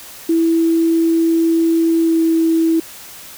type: tone with pitch glide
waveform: sine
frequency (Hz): 329.6 to 326.6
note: E4 to E4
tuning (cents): 0 to -16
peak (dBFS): -11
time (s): 0.29-2.8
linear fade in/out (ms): 5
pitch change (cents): -16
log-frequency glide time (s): 2.02-2.19
effects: white hiss -36 dBFS RMS until 3.37 s